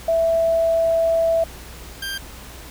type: tone pair in turn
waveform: sine / 20% pulse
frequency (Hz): 660 / 1587.1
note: E5 / G6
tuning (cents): +2 / +21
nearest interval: octave + minor third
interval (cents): 1519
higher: second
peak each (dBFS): -15 / -21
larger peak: first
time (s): 0.08-1.44 / 2.02-2.18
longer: first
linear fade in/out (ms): 5
effects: added 60 Hz sine -40 dBFS peak until 2.7 s + pink hiss -40 dBFS RMS until 2.7 s